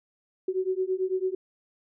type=beating tone pair; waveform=sine; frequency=370 / 379 Hz; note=F#4 / F#4; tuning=0 / +42 cents; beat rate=9 Hz; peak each=-28 dBFS; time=0.48-1.35 s; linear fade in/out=5 ms; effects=none